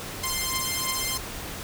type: beating tone pair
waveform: 5% pulse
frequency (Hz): 1046.5 / 1049.5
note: C6 / C6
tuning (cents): 0 / +5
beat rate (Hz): 3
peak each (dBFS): -17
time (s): 0.23-1.18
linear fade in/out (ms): 10
effects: pink hiss -36 dBFS RMS until 1.63 s